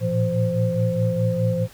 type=tone cluster; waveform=sine; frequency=111.2 / 116 / 171 / 520 Hz; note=A2 / A#2 / F3 / C5; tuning=+19 / -8 / -36 / -11 cents; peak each=-24 dBFS; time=0-1.68 s; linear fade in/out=50 ms; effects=pink hiss -47 dBFS RMS until 1.73 s